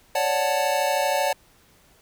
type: chord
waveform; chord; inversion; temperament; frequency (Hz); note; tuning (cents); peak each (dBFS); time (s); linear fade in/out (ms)
square; D major seventh; third; equal; 554.4 / 587.3 / 740 / 880; C#5 / D5 / F#5 / A5; 0 / 0 / 0 / 0; -27; 0.15-1.33; 5
effects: pink hiss -57 dBFS RMS until 2.01 s